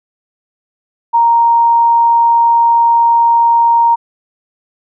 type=tone; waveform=sine; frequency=932.3 Hz; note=A#5; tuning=in tune; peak=-6 dBFS; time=1.13-3.96 s; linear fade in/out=20 ms; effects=none